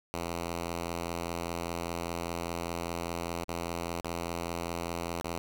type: tone with dropouts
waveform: 5% pulse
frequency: 85 Hz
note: F2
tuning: 46 cents flat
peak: -22 dBFS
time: 0.14-5.38 s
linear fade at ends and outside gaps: 0 ms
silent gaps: 3.443-3.483 / 4.008-4.046 / 5.211-5.244 s
effects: none